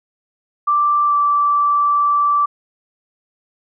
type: tone with pitch glide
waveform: sine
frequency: 1174.7 to 1163.9 Hz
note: D6 to D6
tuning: 0 to -16 cents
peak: -12 dBFS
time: 0.67-2.46 s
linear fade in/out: 10 ms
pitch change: -16 cents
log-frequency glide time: 1.06-1.14 s
effects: none